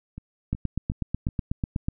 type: two click trains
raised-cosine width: 5 ms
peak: -13 / -24 dBFS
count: 12 / 4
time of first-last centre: 0.53-1.885 / 0.18-1.287 s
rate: 8.12 / 2.71 Hz
effects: none